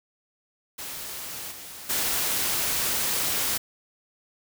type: noise with level steps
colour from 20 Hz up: white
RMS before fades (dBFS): -36 / -41 / -26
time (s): 0.78-3.58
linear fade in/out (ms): 10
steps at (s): 1.51 / 1.89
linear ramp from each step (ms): 10
effects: none